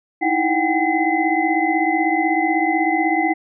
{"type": "tone cluster", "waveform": "sine", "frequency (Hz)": [313.2, 329.3, 742, 792, 2039], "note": ["D#4", "E4", "F#5", "G5", "C7"], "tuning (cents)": [11, -2, 5, 18, -45], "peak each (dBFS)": -22, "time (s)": [0.21, 3.34], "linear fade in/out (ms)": 20, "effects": []}